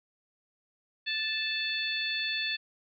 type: harmonic tone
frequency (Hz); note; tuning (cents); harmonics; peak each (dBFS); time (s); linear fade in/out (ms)
878; A5; -4; 2 / 3 / 4 / 5; -35 / -34 / -34 / -36; 1.06-2.57; 20
effects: none